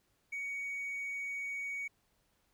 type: tone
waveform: triangle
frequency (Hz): 2243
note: C#7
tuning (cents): +20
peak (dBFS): -34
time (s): 0.32-1.88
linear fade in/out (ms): 10
effects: tanh soft clip ceiling -31 dBFS + pink hiss -75 dBFS RMS until 2.53 s